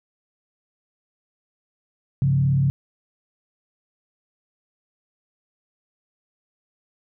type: tone with frequency modulation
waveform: sine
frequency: 136.4 Hz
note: C#3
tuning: 28 cents flat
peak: -16 dBFS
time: 2.22-2.7 s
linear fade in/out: 0 ms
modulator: 36.7 Hz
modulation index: 0.58
effects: none